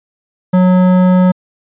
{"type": "tone with hard clipping", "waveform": "sine", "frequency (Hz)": 183.1, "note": "F#3", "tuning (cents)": -18, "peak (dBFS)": -8, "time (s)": [0.53, 1.32], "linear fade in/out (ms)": 10, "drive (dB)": 13, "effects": ["resampled to 8000 Hz"]}